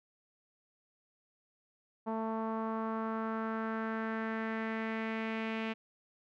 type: tone with low-pass filter sweep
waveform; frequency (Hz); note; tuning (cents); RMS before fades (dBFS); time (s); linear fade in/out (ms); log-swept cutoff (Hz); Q
sawtooth; 222.4; A3; +19; -36; 2.06-5.74; 20; 930 to 2600; 2.8
effects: none